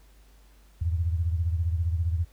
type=beating tone pair; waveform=sine; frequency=82.41 / 97.41 Hz; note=E2 / G2; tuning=0 / -10 cents; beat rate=15 Hz; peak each=-24 / -31 dBFS; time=0.81-2.25 s; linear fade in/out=10 ms; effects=added 50 Hz sine -53 dBFS peak until 2.32 s + pink hiss -62 dBFS RMS until 2.32 s